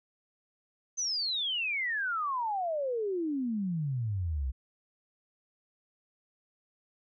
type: exponential sweep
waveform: sine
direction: down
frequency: 6272 to 61.3 Hz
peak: -29 dBFS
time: 0.97-4.52 s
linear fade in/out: 20 ms
effects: none